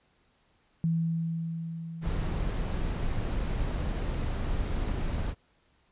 sine tone with exponential decay, 164.81 Hz, E3, in tune, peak -23 dBFS, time 0.84-4.25 s, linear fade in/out 0 ms, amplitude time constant 740 ms
brown noise, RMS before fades -30 dBFS, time 2.01-5.35 s, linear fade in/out 50 ms
effects pink hiss -68 dBFS RMS until 5.91 s + resampled to 8000 Hz

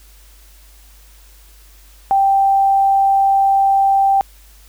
sine tone, 784 Hz, G5, in tune, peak -10 dBFS, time 2.11-4.21 s, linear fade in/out 0 ms, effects added 50 Hz sine -43 dBFS peak until 4.68 s + white hiss -49 dBFS RMS until 4.68 s

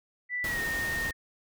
sine tone with pitch glide, 1975.5 to 1843.2 Hz, B6 to A#6, 0 to -20 cents, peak -29 dBFS, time 0.29-1.13 s, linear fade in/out 50 ms, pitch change -120 cents, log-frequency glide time 0.44-0.61 s
pink noise, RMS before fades -37 dBFS, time 0.44-1.11 s, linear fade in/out 2 ms
effects none

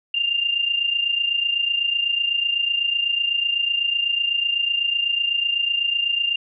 sine tone pair together, 2793 / 2821 Hz, F7 / F7, -1 / +17 cents, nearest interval unison, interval 18 cents, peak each -20 / -25 dBFS, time 0.14-6.36 s, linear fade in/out 5 ms, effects none

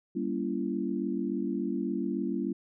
sine chord, G diminished seventh, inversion none, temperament just, 196 / 235.2 / 282.2 / 338.7 Hz, G3 / Bb3 / Db4 / Fb4, 0 / +16 / +31 / +47 cents, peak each -34 dBFS, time 0.15-2.53 s, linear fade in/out 10 ms, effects none

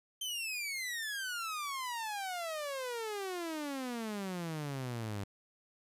sawtooth exponential sweep, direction down, 3136 to 97.3 Hz, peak -33 dBFS, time 0.21-5.24 s, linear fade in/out 5 ms, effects resampled to 32000 Hz + 11-bit

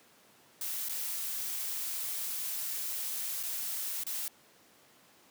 blue noise with dropouts, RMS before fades -36 dBFS, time 0.61-4.28 s, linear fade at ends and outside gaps 2 ms, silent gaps 0.887-0.894 / 3.43-3.434 / 4.037-4.066 s, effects pink hiss -61 dBFS RMS until 5.3 s + high-pass 200 Hz 12 dB/octave

